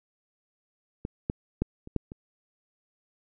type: clicks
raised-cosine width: 3 ms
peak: -19 / -14 / -12 / -29 / -13 / -27 dBFS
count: 6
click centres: 1.051 / 1.299 / 1.62 / 1.874 / 1.963 / 2.119 s
effects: none